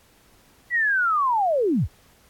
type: linear sweep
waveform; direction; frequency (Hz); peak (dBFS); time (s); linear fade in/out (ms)
sine; down; 1975.5 to 40.45; -18; 0.7-1.88; 50
effects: pink hiss -57 dBFS RMS until 2.29 s + AAC 64 kbps